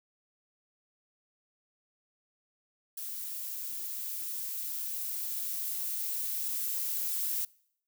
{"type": "noise with level ramp", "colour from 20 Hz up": "violet", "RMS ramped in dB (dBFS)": [-39, -32], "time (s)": [2.97, 7.45], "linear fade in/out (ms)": 5, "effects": ["noise-tail reverb RT60 0.7 s tail -25 dB re dry"]}